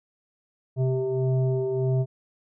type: tone with frequency modulation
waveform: sine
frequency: 130.81 Hz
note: C3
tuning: in tune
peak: -21 dBFS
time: 0.76-2.06 s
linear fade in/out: 50 ms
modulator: 260 Hz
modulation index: 1.3
effects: none